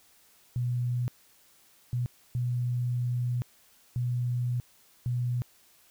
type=tone bursts at uneven times; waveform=sine; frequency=122.6 Hz; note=B2; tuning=12 cents flat; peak=-26 dBFS; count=5; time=0.56-1.08 / 1.93-2.06 / 2.35-3.42 / 3.96-4.6 / 5.06-5.42 s; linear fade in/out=0 ms; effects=white hiss -61 dBFS RMS until 5.9 s